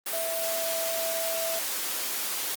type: tone in noise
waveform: sine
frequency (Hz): 659.3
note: E5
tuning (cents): 0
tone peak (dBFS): -30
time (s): 0.13-1.59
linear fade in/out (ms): 5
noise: white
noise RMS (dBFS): -31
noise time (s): 0.06-2.55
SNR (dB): -2
effects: high-pass 300 Hz 12 dB/octave + Opus 32 kbps